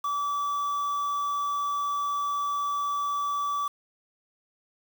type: tone with quantisation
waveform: triangle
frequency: 1152 Hz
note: D6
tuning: 34 cents flat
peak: -24 dBFS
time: 0.04-3.68 s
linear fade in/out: 5 ms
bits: 7
effects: none